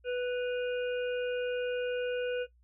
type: harmonic tone with a mistuned harmonic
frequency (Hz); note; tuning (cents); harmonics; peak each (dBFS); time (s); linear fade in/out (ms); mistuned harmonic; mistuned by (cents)
493.9; B4; 0; 1 / 3 / 5 / 6; -30 / -40 / -44 / -46; 0.04-2.47; 50; 6; -83
effects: noise-tail reverb RT60 0.1 s tail -17 dB re dry + added 60 Hz sine -61 dBFS peak until 2.63 s